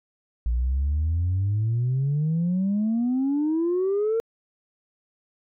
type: exponential sweep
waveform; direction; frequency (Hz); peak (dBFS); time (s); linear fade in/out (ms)
sine; up; 56.7 to 461.8; -19; 0.46-4.2; 0
effects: tanh soft clip ceiling -18 dBFS